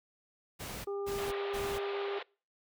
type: noise bursts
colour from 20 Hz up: pink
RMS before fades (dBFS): -42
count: 3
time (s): 0.59-1.79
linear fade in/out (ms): 20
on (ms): 260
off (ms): 210
type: harmonic tone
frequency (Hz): 400.1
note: G4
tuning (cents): +35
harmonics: 1 / 2 / 3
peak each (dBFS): -34 / -47 / -47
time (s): 0.87-2.19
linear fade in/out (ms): 5
type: band-pass noise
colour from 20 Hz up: pink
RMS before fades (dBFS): -43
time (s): 1.18-2.23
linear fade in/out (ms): 5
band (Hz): 450 to 3900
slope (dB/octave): 48
effects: noise-tail reverb RT60 0.4 s tail -26 dB re dry